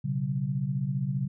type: chord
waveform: sine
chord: B suspended second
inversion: none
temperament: equal with one note detuned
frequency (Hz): 123.47 / 138.59 / 188.99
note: B2 / C#3 / F#3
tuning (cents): 0 / 0 / +37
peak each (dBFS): -34 / -28 / -33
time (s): 0.04-1.28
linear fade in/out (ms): 10
effects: none